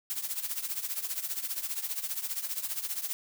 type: noise with tremolo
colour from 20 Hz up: blue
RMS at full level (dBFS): -31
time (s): 0.1-3.13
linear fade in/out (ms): 0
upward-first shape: triangle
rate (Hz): 15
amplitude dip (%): 85
effects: none